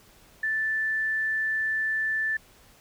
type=tone; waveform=sine; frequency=1760 Hz; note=A6; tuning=in tune; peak=-24 dBFS; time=0.43-2.37 s; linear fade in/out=5 ms; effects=pink hiss -56 dBFS RMS until 2.8 s